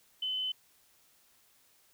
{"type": "tone", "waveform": "sine", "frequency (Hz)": 3035, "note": "F#7", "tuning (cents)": 43, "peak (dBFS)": -31, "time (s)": [0.22, 0.52], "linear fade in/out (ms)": 5, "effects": ["white hiss -66 dBFS RMS until 1.93 s"]}